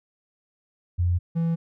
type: tone pair in turn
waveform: sine / triangle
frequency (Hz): 88 / 166.12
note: F2 / E3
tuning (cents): +14 / +14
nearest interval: major seventh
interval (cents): 1100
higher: second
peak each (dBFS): -19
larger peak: neither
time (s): 0.98-1.19 / 1.35-1.56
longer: neither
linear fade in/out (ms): 20
effects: none